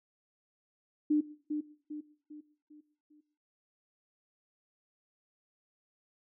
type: tone with echo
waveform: sine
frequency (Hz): 300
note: D4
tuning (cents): +37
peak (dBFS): -23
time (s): 1.1-1.21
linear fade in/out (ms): 10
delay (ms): 400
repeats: 5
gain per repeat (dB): -7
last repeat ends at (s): 3.21
effects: noise-tail reverb RT60 0.5 s tail -17 dB re dry